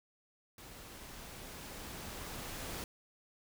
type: noise with level ramp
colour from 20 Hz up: pink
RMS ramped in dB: -52 to -42 dBFS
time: 0.58-2.84 s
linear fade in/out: 2 ms
effects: none